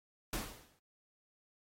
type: noise with exponential decay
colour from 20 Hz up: pink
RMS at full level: -36 dBFS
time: 0.33-0.79 s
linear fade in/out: 2 ms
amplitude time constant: 100 ms
effects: AAC 48 kbps